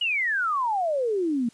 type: exponential sweep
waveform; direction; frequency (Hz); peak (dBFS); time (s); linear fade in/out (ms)
sine; down; 2960 to 224.4; -22; 0.01-1.49; 5
effects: white hiss -57 dBFS RMS until 1.53 s + resampled to 22050 Hz